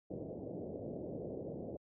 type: low-pass noise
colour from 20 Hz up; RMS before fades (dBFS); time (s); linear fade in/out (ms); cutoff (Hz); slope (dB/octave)
white; -43; 0.1-1.77; 10; 600; 48
effects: high-pass 100 Hz 12 dB/octave